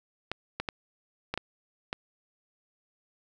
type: clicks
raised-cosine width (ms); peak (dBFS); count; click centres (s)
0.3; -15; 6; 0.316 / 0.6 / 0.688 / 1.34 / 1.376 / 1.929
effects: none